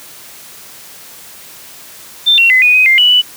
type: tone with pitch steps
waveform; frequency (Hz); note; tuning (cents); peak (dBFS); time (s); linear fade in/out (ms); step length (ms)
sine; 3572 / 2734 / 2030 / 2473 / 2511 / 2103 / 2952 / 2970; A7 / F7 / B6 / D#7 / D#7 / C7 / F#7 / F#7; +25 / -37 / +47 / -11 / +15 / +8 / -5 / +6; -5; 2.26-3.22; 20; 120
effects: white hiss -35 dBFS RMS until 3.36 s + high-pass 80 Hz 12 dB/octave